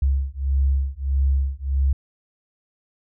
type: beating tone pair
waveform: sine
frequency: 67.3 / 68.9 Hz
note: C2 / C#2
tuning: +49 / -10 cents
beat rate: 1.6 Hz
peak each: -21 dBFS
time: 0.02-1.93 s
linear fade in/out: 5 ms
effects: none